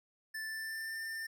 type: tone with pitch glide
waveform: square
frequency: 1760 to 1794.9 Hz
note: A6 to A6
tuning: 0 to +34 cents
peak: -39 dBFS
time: 0.34-1.27 s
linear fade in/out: 10 ms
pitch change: +34 cents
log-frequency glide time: 0.45-0.97 s
effects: none